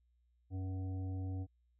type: harmonic tone with a mistuned harmonic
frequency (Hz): 93.4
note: F#2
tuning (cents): +17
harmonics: 1 / 3 / 5 / 7 / 8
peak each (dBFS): -37 / -46 / -57 / -63 / -59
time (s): 0.5-1.47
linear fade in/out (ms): 50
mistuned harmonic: 5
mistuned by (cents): +46
effects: added 60 Hz sine -70 dBFS peak until 1.79 s